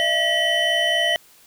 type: tone cluster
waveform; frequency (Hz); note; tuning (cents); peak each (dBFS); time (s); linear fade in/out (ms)
triangle; 612 / 676 / 1930 / 3036; D#5 / E5 / B6 / F#7; -29 / +43 / -40 / +44; -25 / -22 / -20 / -20; 0-1.16; 0
effects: white hiss -52 dBFS RMS until 1.46 s